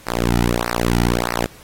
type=tone with flanger; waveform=sawtooth; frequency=59 Hz; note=A#1; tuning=22 cents sharp; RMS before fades=-19 dBFS; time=0.06-1.47 s; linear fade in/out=20 ms; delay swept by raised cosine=0.29 to 1.89 ms; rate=1.6 Hz; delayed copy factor=-1; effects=pink hiss -45 dBFS RMS until 1.63 s + AAC 48 kbps